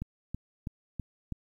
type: click train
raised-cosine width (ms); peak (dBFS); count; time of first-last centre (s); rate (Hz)
5; -22; 5; 0.02-1.323; 3.07
effects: 10-bit